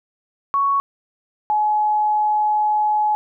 sine tone pair in turn, 1113 / 847.2 Hz, C#6 / G#5, +7 / +34 cents, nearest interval perfect fourth, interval 473 cents, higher first, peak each -15 dBFS, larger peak neither, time 0.54-0.8 / 1.5-3.15 s, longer second, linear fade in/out 0 ms, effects none

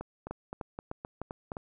two click trains, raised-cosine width 1 ms, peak -24 / -22 dBFS, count 7 / 5, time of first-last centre 0.01-1.568 / 0.31-1.518 s, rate 3.85 / 3.31 Hz, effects none

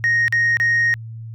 sine tone with dropouts, 1866 Hz, A#6, 1 cent sharp, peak -12 dBFS, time 0.04-0.94 s, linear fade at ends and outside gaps 0 ms, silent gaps 0.281-0.325 / 0.57-0.6 s, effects tanh soft clip ceiling -12 dBFS + added 113 Hz sine -30 dBFS peak until 1.34 s

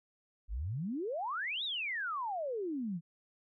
sine exponential two-way sweep, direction up then down, 45 to 3917 to 157 Hz, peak -34 dBFS, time 0.48-3.01 s, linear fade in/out 50 ms, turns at 1.64 s, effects none

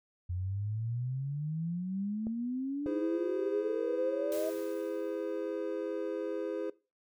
sine exponential sweep, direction up, 87.31 to 640 Hz, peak -32 dBFS, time 0.29-4.5 s, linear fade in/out 10 ms
clicks, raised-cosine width 2 ms, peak -29 dBFS, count 2, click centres 2.269 / 2.861 s
triangle chord, E augmented, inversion none, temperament just, 329.6 / 412 / 515 Hz, E4 / G#4 / B#4, 0 / -14 / -28 cents, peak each -36 dBFS, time 2.86-6.7 s, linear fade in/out 5 ms
white noise with exponential decay, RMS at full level -45 dBFS, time 4.32-5.57 s, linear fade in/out 0 ms, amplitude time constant 270 ms
effects noise-tail reverb RT60 0.3 s tail -20 dB re dry

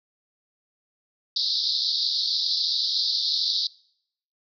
pink band-pass noise, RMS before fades -25 dBFS, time 1.36-3.67 s, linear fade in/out 2 ms, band 3700 to 5100 Hz, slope 96 dB/octave, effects noise-tail reverb RT60 0.7 s tail -24 dB re dry

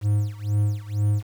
triangle tone with tremolo, 103.83 Hz, G#2, in tune, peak -15 dBFS, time 0.01-1.23 s, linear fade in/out 50 ms, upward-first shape sine, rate 2.1 Hz, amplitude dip 90%, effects 8-bit

